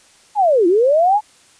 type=linear two-way sweep; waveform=sine; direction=down then up; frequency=870 to 329.6 to 870 Hz; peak=-10 dBFS; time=0.35-1.21 s; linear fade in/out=50 ms; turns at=0.67 s; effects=white hiss -50 dBFS RMS until 1.59 s + resampled to 22050 Hz